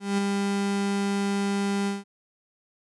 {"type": "tone with ADSR envelope", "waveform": "35% pulse", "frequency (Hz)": 199.5, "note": "G3", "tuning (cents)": 31, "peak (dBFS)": -19, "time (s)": [0, 2.04], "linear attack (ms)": 180, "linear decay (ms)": 10, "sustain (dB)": -3, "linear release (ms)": 170, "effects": ["resampled to 24000 Hz"]}